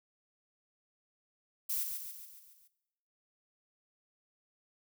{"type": "noise with echo", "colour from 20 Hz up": "violet", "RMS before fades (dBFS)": -34, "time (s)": [1.69, 1.84], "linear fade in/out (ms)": 10, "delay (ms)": 140, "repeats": 6, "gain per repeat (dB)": -5, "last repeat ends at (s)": 2.68, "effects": ["noise-tail reverb RT60 0.9 s tail -17 dB re dry"]}